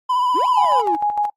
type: tone with vibrato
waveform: triangle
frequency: 998 Hz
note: B5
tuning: 18 cents sharp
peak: -14 dBFS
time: 0.09-0.82 s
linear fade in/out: 10 ms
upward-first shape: triangle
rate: 15 Hz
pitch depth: 44 cents each way
type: exponential two-way sweep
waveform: triangle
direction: up then down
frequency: 260.1 to 1092 to 302 Hz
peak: -20 dBFS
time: 0.34-0.97 s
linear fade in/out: 20 ms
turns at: 0.48 s
type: tone with tremolo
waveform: sine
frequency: 830.6 Hz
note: G#5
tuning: in tune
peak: -15 dBFS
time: 0.57-1.3 s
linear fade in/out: 5 ms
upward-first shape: square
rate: 6.6 Hz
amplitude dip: 55%
effects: noise-tail reverb RT60 0.1 s tail -24 dB re dry + AAC 48 kbps